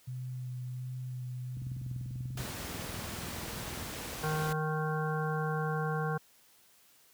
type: tone with vibrato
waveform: sine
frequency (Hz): 126.4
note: B2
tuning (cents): +41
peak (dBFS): -36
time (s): 0.07-2.44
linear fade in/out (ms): 10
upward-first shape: sine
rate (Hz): 1.4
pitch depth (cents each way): 15
type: click train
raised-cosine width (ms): 5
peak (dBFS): -31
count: 47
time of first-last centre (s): 1.57-3.825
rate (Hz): 20.4
type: noise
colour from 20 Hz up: pink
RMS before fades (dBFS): -40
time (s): 2.37-4.53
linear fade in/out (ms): 5
type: harmonic tone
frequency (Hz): 155.2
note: D#3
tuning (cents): -4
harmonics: 1 / 3 / 5 / 7 / 9 / 10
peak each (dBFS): -32 / -37 / -39 / -40 / -42 / -42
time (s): 4.23-6.18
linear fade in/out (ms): 10
effects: white hiss -63 dBFS RMS until 7.13 s + high-pass 60 Hz 12 dB/octave